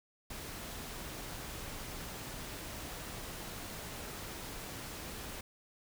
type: noise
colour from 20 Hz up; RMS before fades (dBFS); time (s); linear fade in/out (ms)
pink; -44; 0.3-5.41; 5
effects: none